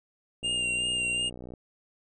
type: tone with vibrato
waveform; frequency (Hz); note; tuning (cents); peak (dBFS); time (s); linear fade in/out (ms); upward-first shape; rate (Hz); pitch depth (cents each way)
square; 2794; F7; 0; -27; 0.43-1.3; 20; sine; 2.7; 24
type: click train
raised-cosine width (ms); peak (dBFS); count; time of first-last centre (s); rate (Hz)
2; -29; 69; 0.43-1.537; 61.4
effects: resampled to 24000 Hz